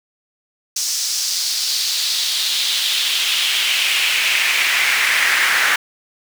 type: noise with high-pass filter sweep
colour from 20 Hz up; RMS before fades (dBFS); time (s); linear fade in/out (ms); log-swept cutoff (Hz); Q
brown; -18; 0.76-5.76; 5; 5800 to 1700; 2.8
effects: none